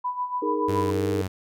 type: tone with tremolo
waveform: sine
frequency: 992 Hz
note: B5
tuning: 7 cents sharp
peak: -23 dBFS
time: 0.04-0.91 s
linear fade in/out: 10 ms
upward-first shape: sine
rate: 7 Hz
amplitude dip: 70%
type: chord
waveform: sine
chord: D# suspended fourth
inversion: none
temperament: just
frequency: 311.1 / 414.8 / 466.7 Hz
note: D#4 / G#4 / A#4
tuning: 0 / -2 / +2 cents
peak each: -28 dBFS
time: 0.42-1.22 s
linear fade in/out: 5 ms
type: tone with vibrato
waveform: sawtooth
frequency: 96.2 Hz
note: G2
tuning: 32 cents flat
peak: -23 dBFS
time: 0.68-1.28 s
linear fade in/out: 10 ms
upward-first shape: sine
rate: 3.1 Hz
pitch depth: 32 cents each way
effects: none